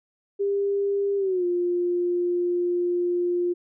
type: tone with pitch glide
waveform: sine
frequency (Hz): 400 to 352.3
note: G4 to F4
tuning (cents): +35 to +15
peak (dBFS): -21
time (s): 0.39-3.54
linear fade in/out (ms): 20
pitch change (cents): -220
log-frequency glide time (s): 1.17-1.45
effects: none